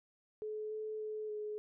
sine tone with pitch steps, 428.7 / 432.3 / 429.6 / 422.8 Hz, A4 / A4 / A4 / G#4, -45 / -31 / -41 / +31 cents, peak -38 dBFS, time 0.42-1.58 s, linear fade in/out 0 ms, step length 290 ms, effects none

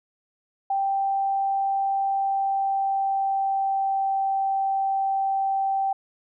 sine tone with pitch glide, 784 to 779 Hz, G5 to G5, 0 to -11 cents, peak -21 dBFS, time 0.7-5.93 s, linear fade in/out 5 ms, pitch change -11 cents, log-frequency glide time 2.08-4.17 s, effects none

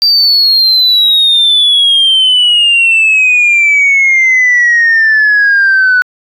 sine exponential sweep, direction down, 4699 to 1477 Hz, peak -3 dBFS, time 0.02-6.02 s, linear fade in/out 0 ms, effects tanh soft clip ceiling -2 dBFS

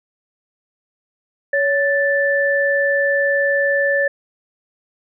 sine tone pair together, 560.8 / 1760 Hz, C#5 / A6, +20 / 0 cents, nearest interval octave + minor sixth, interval 1980 cents, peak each -17 dBFS, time 1.53-4.08 s, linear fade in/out 5 ms, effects none

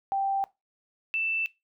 sine tone pair in turn, 784 / 2657 Hz, G5 / E7, 0 / +13 cents, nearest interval octave + major sixth, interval 2113 cents, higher second, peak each -24 / -25 dBFS, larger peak first, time 0.12-0.44 / 1.14-1.46 s, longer neither, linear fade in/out 0 ms, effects noise-tail reverb RT60 0.2 s tail -19 dB re dry

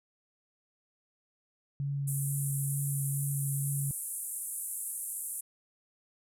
sine tone with vibrato, 140 Hz, C#3, 18 cents sharp, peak -30 dBFS, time 1.8-3.91 s, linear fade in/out 0 ms, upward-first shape triangle, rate 2.2 Hz, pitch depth 15 cents each way
white band-pass noise, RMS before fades -38 dBFS, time 2.07-5.41 s, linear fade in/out 10 ms, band 8400 to 12000 Hz, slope 48 dB/octave
effects none

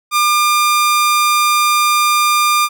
sawtooth tone, 1200 Hz, D6, 37 cents sharp, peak -7 dBFS, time 0.11-2.69 s, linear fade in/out 50 ms, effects none

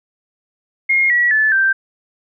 sine tone with pitch steps, 2141 / 1929.6 / 1739 / 1567.3 Hz, C7 / B6 / A6 / G6, +39 / -41 / -21 / -1 cents, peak -11 dBFS, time 0.89-1.73 s, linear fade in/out 10 ms, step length 210 ms, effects none

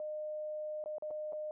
sine tone with dropouts, 610 Hz, D#5, 34 cents flat, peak -37 dBFS, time 0-1.51 s, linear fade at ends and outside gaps 1 ms, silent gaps 0.84-0.859 / 0.983-1.023 / 1.106-1.11 / 1.324-1.331 s, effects none

